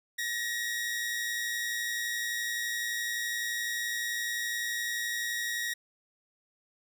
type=tone pair together; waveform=sawtooth; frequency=1784.3 / 1896 Hz; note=A6 / A#6; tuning=+24 / +29 cents; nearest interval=minor second; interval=105 cents; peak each=-36 / -28 dBFS; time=0.18-5.74 s; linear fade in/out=10 ms; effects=none